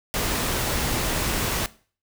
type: noise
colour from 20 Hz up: pink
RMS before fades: -25 dBFS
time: 0.14-1.66 s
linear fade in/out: 0 ms
effects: noise-tail reverb RT60 0.4 s tail -18 dB re dry